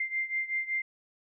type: beating tone pair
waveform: sine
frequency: 2093 / 2098.3 Hz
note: C7 / C7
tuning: 0 / +4 cents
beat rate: 5.3 Hz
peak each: -31 / -34 dBFS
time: 0-0.82 s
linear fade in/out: 5 ms
effects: none